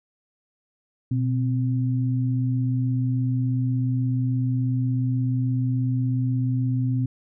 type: tone pair together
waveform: sine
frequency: 123.47 / 260 Hz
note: B2 / C4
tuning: 0 / -11 cents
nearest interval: octave + minor second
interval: 1289 cents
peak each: -21 / -27 dBFS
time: 1.11-7.06 s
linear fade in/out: 5 ms
effects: none